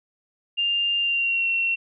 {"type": "tone with pitch glide", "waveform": "sine", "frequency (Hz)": [2800, 2723], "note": ["F7", "F7"], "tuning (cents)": [4, -44], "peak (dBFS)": -20, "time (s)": [0.57, 1.76], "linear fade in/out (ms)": 20, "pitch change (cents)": -48, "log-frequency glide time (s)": [0.99, 1.48], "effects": []}